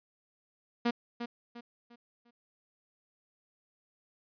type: tone with echo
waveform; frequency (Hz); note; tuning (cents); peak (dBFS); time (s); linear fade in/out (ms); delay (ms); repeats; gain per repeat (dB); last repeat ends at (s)
sawtooth; 237.8; A#3; +35; -22; 0.85-0.91; 10; 350; 4; -9; 2.31
effects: resampled to 11025 Hz